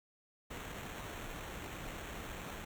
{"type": "noise with sample-and-hold", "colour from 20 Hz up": "pink", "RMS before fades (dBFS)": -45, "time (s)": [0.5, 2.65], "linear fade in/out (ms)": 10, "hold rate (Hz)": 4900, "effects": []}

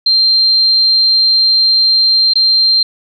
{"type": "tone with dropouts", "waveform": "sine", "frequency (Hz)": 4163, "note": "C8", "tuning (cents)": -10, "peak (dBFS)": -7, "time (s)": [0.06, 2.83], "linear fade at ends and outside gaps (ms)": 5, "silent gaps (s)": [2.336, 2.355], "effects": []}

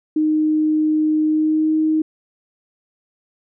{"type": "tone with pitch glide", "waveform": "sine", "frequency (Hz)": [308.9, 313], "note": ["D#4", "D#4"], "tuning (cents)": [-12, 10], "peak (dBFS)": -14, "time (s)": [0.16, 2.02], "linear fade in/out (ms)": 5, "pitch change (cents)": 22, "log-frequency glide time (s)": [1.25, 1.74], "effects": []}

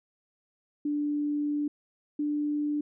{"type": "tone pair in turn", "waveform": "sine", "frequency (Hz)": [293.7, 295.4], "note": ["D4", "D4"], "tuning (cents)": [0, 10], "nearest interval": "unison", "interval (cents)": 10, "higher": "second", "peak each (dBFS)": -26, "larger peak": "neither", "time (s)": [[0.85, 1.68], [2.19, 2.81]], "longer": "first", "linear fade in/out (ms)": 5, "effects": []}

